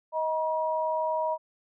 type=tone pair together; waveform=sine; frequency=629.9 / 958 Hz; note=D#5 / A#5; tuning=+21 / +47 cents; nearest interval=perfect fifth; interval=726 cents; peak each=-28 dBFS; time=0.12-1.38 s; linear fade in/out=50 ms; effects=none